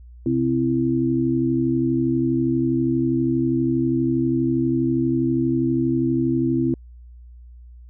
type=tone cluster; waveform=sine; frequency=130 / 260 / 332.4 Hz; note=C3 / C4 / E4; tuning=-11 / -11 / +15 cents; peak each=-25 / -21 / -21 dBFS; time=0.26-6.74 s; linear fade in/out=2 ms; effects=added 60 Hz sine -40 dBFS peak until 7.89 s